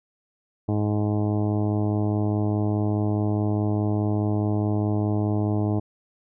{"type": "harmonic tone", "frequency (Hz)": 104.8, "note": "G#2", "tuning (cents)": 16, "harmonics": [1, 2, 3, 4, 5, 6, 7, 8, 9, 10], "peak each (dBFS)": [-23, -28, -27, -33, -42, -35, -38, -40, -48, -47], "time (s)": [0.68, 5.8], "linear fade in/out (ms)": 10, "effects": []}